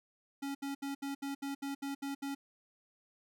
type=tone bursts; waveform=square; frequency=278 Hz; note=C#4; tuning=5 cents sharp; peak=-37 dBFS; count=10; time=0.42-2.35 s; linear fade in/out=10 ms; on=130 ms; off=70 ms; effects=none